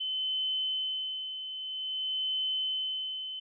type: tone with tremolo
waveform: sine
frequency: 3050 Hz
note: G7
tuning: 48 cents flat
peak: -28 dBFS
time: 0-3.4 s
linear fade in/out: 10 ms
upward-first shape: sine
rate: 0.51 Hz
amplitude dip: 60%
effects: none